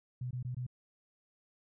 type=tone bursts; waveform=sine; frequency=125 Hz; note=B2; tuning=21 cents sharp; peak=-35 dBFS; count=4; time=0.21-0.666 s; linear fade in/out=5 ms; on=99 ms; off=20 ms; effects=none